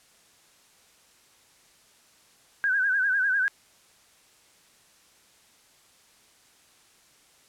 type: tone with vibrato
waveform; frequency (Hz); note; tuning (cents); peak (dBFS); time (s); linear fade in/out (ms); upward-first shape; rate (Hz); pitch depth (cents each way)
sine; 1568; G6; 0; -21; 2.64-3.48; 0; sine; 10; 88
effects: white hiss -59 dBFS RMS until 7.48 s + low-pass 10000 Hz 12 dB/octave